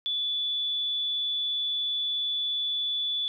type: tone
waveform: sine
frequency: 3457 Hz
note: A7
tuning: 31 cents flat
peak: -26 dBFS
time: 0.06-3.28 s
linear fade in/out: 0 ms
effects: 11-bit